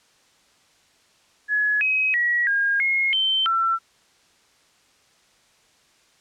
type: tone with pitch steps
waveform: sine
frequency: 1692 / 2539 / 1919 / 1622 / 2156 / 3099 / 1345 Hz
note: G#6 / D#7 / A#6 / G#6 / C#7 / G7 / E6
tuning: +32 / +34 / +50 / -41 / -49 / -21 / +34 cents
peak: -18 dBFS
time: 1.48-3.79 s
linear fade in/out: 50 ms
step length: 330 ms
effects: white hiss -59 dBFS RMS until 6.2 s + low-pass 7000 Hz 12 dB/octave